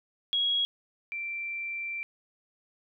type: tone pair in turn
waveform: sine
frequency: 3312 / 2350 Hz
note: G#7 / D7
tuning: -5 / +1 cents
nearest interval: tritone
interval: 594 cents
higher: first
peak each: -24 / -32 dBFS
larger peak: first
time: 0.33-0.65 / 1.12-2.03 s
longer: second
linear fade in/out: 0 ms
effects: none